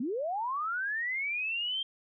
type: linear sweep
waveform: sine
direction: up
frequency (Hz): 216.6 to 3194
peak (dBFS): -30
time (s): 0-1.83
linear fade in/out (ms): 5
effects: none